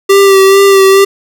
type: tone with vibrato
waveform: square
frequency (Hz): 390.8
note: G4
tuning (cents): -5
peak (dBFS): -3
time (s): 0.09-1.05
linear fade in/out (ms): 10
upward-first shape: sine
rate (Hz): 2.3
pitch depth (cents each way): 25
effects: none